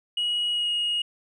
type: tone with pitch glide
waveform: sine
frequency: 2904 to 2876 Hz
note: F#7 to F#7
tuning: -33 to -50 cents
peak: -21 dBFS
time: 0.17-1.02 s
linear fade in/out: 5 ms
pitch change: -17 cents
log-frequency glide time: 0.52-0.71 s
effects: tanh soft clip ceiling -21 dBFS